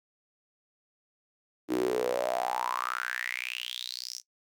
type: tone with high-pass filter sweep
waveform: sawtooth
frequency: 61.74 Hz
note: B1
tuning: in tune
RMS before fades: -32 dBFS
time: 1.68-4.22 s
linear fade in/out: 50 ms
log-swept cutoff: 310 to 5900 Hz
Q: 8.3
effects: noise-tail reverb RT60 0.1 s tail -19 dB re dry